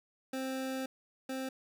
25% pulse tone pair in turn, 263.1 / 263.1 Hz, C4 / C4, +10 / +10 cents, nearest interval unison, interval 0 cents, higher neither, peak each -31 / -32 dBFS, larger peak first, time 0.33-0.86 / 1.29-1.49 s, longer first, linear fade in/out 5 ms, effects none

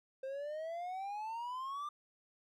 triangle exponential sweep, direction up, 523.3 to 1200 Hz, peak -37 dBFS, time 0.23-1.89 s, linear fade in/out 5 ms, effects none

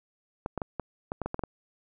clicks, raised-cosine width 1 ms, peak -17 dBFS, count 10, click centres 0.461 / 0.577 / 0.618 / 0.797 / 1.119 / 1.217 / 1.26 / 1.344 / 1.393 / 1.437 s, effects none

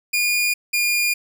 sawtooth tone pair in turn, 2431 / 2421 Hz, D#7 / D#7, -41 / -48 cents, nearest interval unison, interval 7 cents, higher first, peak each -14 dBFS, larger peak neither, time 0.13-0.54 / 0.73-1.14 s, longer neither, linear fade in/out 10 ms, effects none

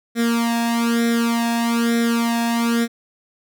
sawtooth tone with flanger, 233.1 Hz, A#3, in tune, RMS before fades -19 dBFS, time 0.15-2.88 s, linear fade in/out 50 ms, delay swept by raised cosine 0.53 to 1.16 ms, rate 1.1 Hz, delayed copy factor +0.85, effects none

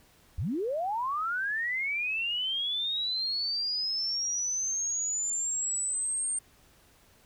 sine linear sweep, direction up, 58.27 to 8750 Hz, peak -28 dBFS, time 0.38-6.39 s, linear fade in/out 5 ms, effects pink hiss -61 dBFS RMS until 7.25 s

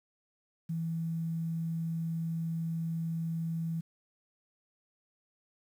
sine tone with quantisation, 164.4 Hz, E3, 4 cents flat, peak -31 dBFS, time 0.69-3.81 s, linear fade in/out 10 ms, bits 10, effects none

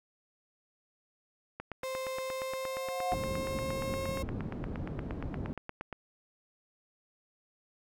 click train, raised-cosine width 0.5 ms, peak -24 dBFS, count 38, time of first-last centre 1.6-5.927 s, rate 8.55 Hz
35% pulse tone with pitch glide, 523.3 to 536.8 Hz, C5 to C5, 0 to +44 cents, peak -33 dBFS, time 1.83-4.23 s, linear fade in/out 10 ms, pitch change +44 cents, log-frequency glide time 2.22-4.11 s
sine tone with exponential growth, 724 Hz, F#5, 38 cents flat, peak -27 dBFS, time 2.54-3.14 s, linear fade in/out 1 ms, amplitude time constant 130 ms
white low-pass noise, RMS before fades -38 dBFS, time 3.12-5.53 s, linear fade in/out 0 ms, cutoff 240 Hz, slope 12 dB/octave
effects none

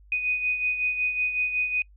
sine beating tone pair, 2489 / 2494.4 Hz, D#7 / D#7, 0 / +4 cents, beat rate 5.4 Hz, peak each -24 / -32 dBFS, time 0.12-1.82 s, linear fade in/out 2 ms, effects noise-tail reverb RT60 0.1 s tail -26 dB re dry + added 50 Hz sine -50 dBFS peak until 1.96 s

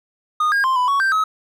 triangle tone with pitch steps, 1230 / 1623 / 1048 / 996 / 1116 / 1568 / 1280 Hz, D#6 / G#6 / C6 / B5 / C#6 / G6 / D#6, -20 / -40 / +2 / +14 / +11 / 0 / +49 cents, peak -13 dBFS, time 0.4-1.24 s, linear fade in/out 5 ms, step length 120 ms, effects none

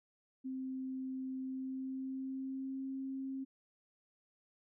sine tone with pitch glide, 261.6 to 267.3 Hz, C4 to C4, 0 to +37 cents, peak -38 dBFS, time 0.44-3.45 s, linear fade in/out 20 ms, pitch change +37 cents, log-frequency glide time 1.42-2.86 s, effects none

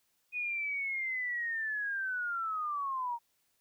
sine linear sweep, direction down, 2489 to 925 Hz, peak -32 dBFS, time 0.32-3.19 s, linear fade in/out 50 ms, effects white hiss -75 dBFS RMS until 3.6 s

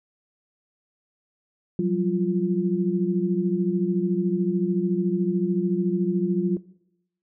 sine tone cluster, 177.7 / 191.4 / 348.1 Hz, F3 / G3 / F4, +30 / -41 / -6 cents, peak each -25 dBFS, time 1.79-6.57 s, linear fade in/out 2 ms, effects noise-tail reverb RT60 0.8 s tail -19 dB re dry

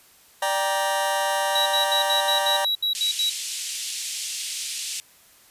sawtooth chord, G minor, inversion second, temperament just, 588 / 784 / 940.8 Hz, D5 / G5 / Bb5, +2 / 0 / +16 cents, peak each -22 dBFS, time 0.42-2.65 s, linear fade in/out 5 ms
triangle tone bursts, 3884 Hz, B7, 30 cents flat, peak -19 dBFS, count 10, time 1.55-3.298 s, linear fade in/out 5 ms, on 110 ms, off 72 ms
white band-pass noise, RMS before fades -31 dBFS, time 2.95-5 s, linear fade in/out 0 ms, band 2600 to 9100 Hz, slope 24 dB/octave
effects white hiss -54 dBFS RMS until 5.5 s + resampled to 32000 Hz

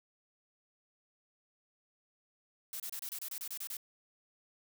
blue noise bursts, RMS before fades -41 dBFS, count 11, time 2.73-3.769 s, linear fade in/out 2 ms, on 69 ms, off 28 ms, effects none

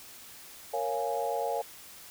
sine chord, Bb minor seventh, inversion none, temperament equal, 466.2 / 554.4 / 698.5 / 830.6 Hz, Bb4 / Db5 / F5 / Ab5, 0 / 0 / 0 / 0 cents, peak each -34 dBFS, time 0.73-1.62 s, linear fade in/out 10 ms, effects white hiss -49 dBFS RMS until 2.1 s

